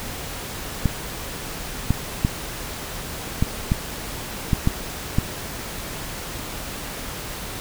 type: clicks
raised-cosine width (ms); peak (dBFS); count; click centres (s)
5; -5; 8; 0.857 / 1.906 / 2.249 / 3.425 / 3.719 / 4.532 / 4.674 / 5.185
effects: pink hiss -32 dBFS RMS until 7.6 s